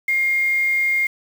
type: tone with quantisation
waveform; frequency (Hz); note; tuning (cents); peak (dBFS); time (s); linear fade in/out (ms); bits
sine; 2126; C7; +27; -16; 0.08-1.07; 5; 6
effects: none